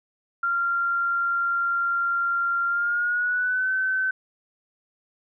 sine tone with pitch glide, 1385 to 1527.9 Hz, F6 to G6, -15 to -45 cents, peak -21 dBFS, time 0.43-4.11 s, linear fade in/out 5 ms, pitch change +170 cents, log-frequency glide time 2.67-3.72 s, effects none

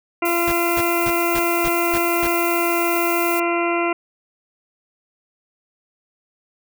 harmonic tone, 342.7 Hz, F4, 33 cents flat, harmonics 1 / 2 / 3 / 4 / 6 / 7 / 8, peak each -21 / -24 / -26 / -27 / -29 / -29 / -30 dBFS, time 0.22-3.93 s, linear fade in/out 5 ms
violet noise, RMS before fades -27 dBFS, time 0.25-3.4 s, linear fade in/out 5 ms
pink noise bursts, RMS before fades -27 dBFS, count 7, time 0.47-2.274 s, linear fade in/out 10 ms, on 52 ms, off 240 ms
effects none

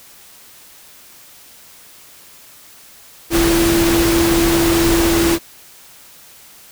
sine tone in noise, 335.7 Hz, E4, 32 cents sharp, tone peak -13 dBFS, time 3.3-5.39 s, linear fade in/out 50 ms, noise pink, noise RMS -18 dBFS, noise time 3.3-5.39 s, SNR +2 dB, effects white hiss -43 dBFS RMS until 6.71 s

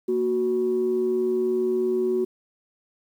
sine tone pair together, 233.1 / 370 Hz, A#3 / F#4, 0 / 0 cents, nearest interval minor sixth, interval 800 cents, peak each -28 / -20 dBFS, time 0.08-2.25 s, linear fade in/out 10 ms, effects tanh soft clip ceiling -15 dBFS + 9-bit

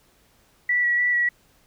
sine tone with vibrato, 1944 Hz, B6, 28 cents flat, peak -18 dBFS, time 0.69-1.29 s, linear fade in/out 5 ms, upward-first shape square, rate 3.4 Hz, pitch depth 13 cents each way, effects pink hiss -60 dBFS RMS until 1.66 s

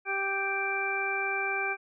harmonic tone, 392 Hz, G4, in tune, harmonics 1 / 2 / 3 / 4 / 6, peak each -36 / -35 / -39 / -33 / -31 dBFS, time 0.05-1.77 s, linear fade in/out 50 ms, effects none

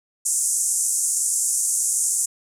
white band-pass noise, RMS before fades -22 dBFS, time 0.25-2.26 s, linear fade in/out 10 ms, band 6500 to 10000 Hz, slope 48 dB/octave, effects none

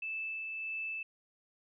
sine tone with tremolo, 2632 Hz, E7, 3 cents flat, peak -35 dBFS, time 0.02-1.03 s, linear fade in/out 5 ms, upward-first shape sine, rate 1.6 Hz, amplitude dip 25%, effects none

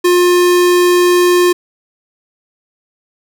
square tone, 355.3 Hz, F4, 30 cents sharp, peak -8 dBFS, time 0.04-1.53 s, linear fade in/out 10 ms, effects none

